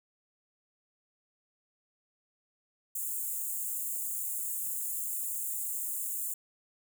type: high-pass noise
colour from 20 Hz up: white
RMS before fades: -35 dBFS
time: 2.95-6.34 s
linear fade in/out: 5 ms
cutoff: 6900 Hz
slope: 96 dB/octave
effects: none